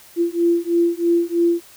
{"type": "beating tone pair", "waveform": "sine", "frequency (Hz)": [340, 343.1], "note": ["F4", "F4"], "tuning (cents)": [-46, -31], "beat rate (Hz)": 3.1, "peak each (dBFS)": -18, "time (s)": [0.16, 1.62], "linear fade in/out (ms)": 50, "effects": ["white hiss -46 dBFS RMS until 1.76 s"]}